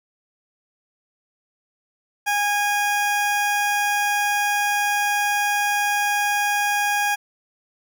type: tone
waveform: 20% pulse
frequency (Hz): 821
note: G#5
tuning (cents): -20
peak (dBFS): -14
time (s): 2.26-7.16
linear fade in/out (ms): 20
effects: none